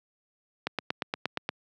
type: click train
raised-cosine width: 0.3 ms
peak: -12 dBFS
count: 8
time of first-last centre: 0.67-1.491 s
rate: 8.53 Hz
effects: high-pass 150 Hz 12 dB/octave